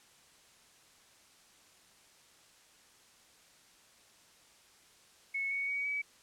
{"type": "tone with pitch steps", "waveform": "sine", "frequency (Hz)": [2200, 2227, 2254, 2282], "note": ["C#7", "C#7", "C#7", "C#7"], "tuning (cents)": [-14, 7, 28, 50], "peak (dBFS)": -32, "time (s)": [5.34, 6.02], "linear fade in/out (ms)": 10, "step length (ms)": 170, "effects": ["white hiss -62 dBFS RMS until 6.22 s", "low-pass 9000 Hz 12 dB/octave"]}